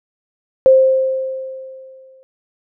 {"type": "tone with exponential decay", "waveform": "sine", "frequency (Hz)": 526, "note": "C5", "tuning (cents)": 9, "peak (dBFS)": -4, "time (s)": [0.66, 2.23], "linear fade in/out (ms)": 0, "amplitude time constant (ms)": 340, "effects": []}